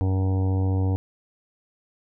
harmonic tone, 94.6 Hz, F#2, 39 cents sharp, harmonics 1 / 2 / 3 / 4 / 5 / 6 / 7 / 8 / 9 / 10, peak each -20 / -35 / -30 / -43 / -35 / -47 / -45 / -41 / -45 / -46 dBFS, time 0.01-0.96 s, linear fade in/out 0 ms, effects none

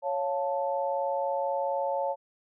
sine chord, Db augmented, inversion none, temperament equal, 554.4 / 698.5 / 880 Hz, Db5 / F5 / A5, 0 / 0 / 0 cents, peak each -29 / -34 / -31 dBFS, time 0.02-2.16 s, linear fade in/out 50 ms, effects none

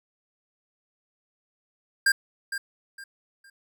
square tone with echo, 1600 Hz, G6, 35 cents sharp, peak -18 dBFS, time 2.06-2.12 s, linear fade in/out 5 ms, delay 460 ms, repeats 3, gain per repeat -11 dB, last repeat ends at 3.5 s, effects none

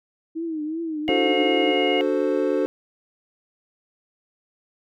sine tone with vibrato, 317.4 Hz, D#4, 35 cents sharp, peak -25 dBFS, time 0.35-1.75 s, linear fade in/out 20 ms, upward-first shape triangle, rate 2.7 Hz, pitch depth 110 cents each way
harmonic tone, 717 Hz, F5, 45 cents sharp, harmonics 1 / 3 / 4, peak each -27 / -27 / -27 dBFS, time 1.08-2.01 s, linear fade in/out 0 ms
triangle chord, D dominant seventh, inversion none, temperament equal, 293.7 / 370 / 440 / 523.3 Hz, D4 / F#4 / A4 / C5, 0 / 0 / 0 / 0 cents, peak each -23 dBFS, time 1.09-2.66 s, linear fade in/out 0 ms
effects none

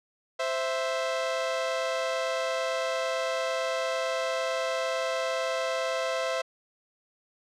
sawtooth tone pair together, 522.2 / 660 Hz, C5 / E5, -3 / +2 cents, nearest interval major third, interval 405 cents, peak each -26 dBFS, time 0.39-6.42 s, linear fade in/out 10 ms, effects low-pass 6000 Hz 12 dB/octave

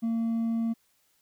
sine tone with hard clipping, 228.4 Hz, A#3, 35 cents flat, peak -26 dBFS, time 0.02-0.74 s, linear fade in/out 20 ms, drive 2 dB, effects white hiss -69 dBFS RMS until 1.21 s

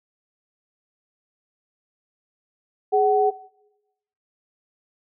sine tone pair together, 417.3 / 752.4 Hz, G#4 / F#5, +8 / +29 cents, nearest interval minor seventh, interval 1021 cents, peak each -18 dBFS, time 2.92-3.31 s, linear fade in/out 20 ms, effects noise-tail reverb RT60 0.9 s tail -21 dB re dry

